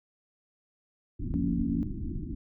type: low-pass noise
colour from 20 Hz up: pink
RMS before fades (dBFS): -34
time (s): 1.19-2.35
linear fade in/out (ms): 10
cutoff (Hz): 340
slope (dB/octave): 96
type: chord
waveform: sine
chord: Bb minor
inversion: second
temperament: just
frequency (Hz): 174.81 / 233.1 / 279.7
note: F3 / Bb3 / Db4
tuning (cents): +2 / 0 / +16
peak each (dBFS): -31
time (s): 1.34-1.83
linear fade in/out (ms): 0
effects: none